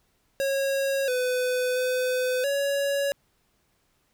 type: tone with pitch steps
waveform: square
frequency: 547 / 502 / 506 / 561 Hz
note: C#5 / B4 / B4 / C#5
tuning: -23 / +28 / +42 / +21 cents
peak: -24 dBFS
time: 0.4-3.12 s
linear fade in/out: 0 ms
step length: 680 ms
effects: pink hiss -69 dBFS RMS until 4.13 s